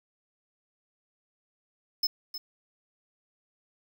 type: tone with echo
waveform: square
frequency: 5210 Hz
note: E8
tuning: 21 cents flat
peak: -24 dBFS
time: 2.03-2.07 s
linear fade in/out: 5 ms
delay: 310 ms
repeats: 1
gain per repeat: -11 dB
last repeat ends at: 2.38 s
effects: 9-bit